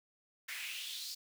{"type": "noise with high-pass filter sweep", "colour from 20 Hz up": "pink", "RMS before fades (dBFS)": -43, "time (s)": [0.48, 1.15], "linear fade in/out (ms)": 10, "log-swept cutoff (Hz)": [1900, 4800], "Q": 4.1, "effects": []}